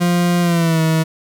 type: tone with pitch glide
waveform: 40% pulse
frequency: 175 to 160.48 Hz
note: F3 to E3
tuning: +4 to -46 cents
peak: -12 dBFS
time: 0-1.04 s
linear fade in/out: 20 ms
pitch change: -150 cents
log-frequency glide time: 0.41-0.81 s
effects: none